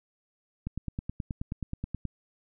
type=click train; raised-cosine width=5 ms; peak=-20 dBFS; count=14; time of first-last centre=0.67-2.053 s; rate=9.4 Hz; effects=none